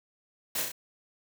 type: noise with echo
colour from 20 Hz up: white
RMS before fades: -31 dBFS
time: 0.55-0.62 s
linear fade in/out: 5 ms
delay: 33 ms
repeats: 3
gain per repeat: -3 dB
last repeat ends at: 0.719 s
effects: none